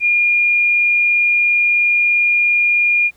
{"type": "tone", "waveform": "sine", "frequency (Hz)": 2419, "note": "D#7", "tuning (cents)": -49, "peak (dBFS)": -11, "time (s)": [0, 3.11], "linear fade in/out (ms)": 50, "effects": ["pink hiss -55 dBFS RMS until 3.16 s"]}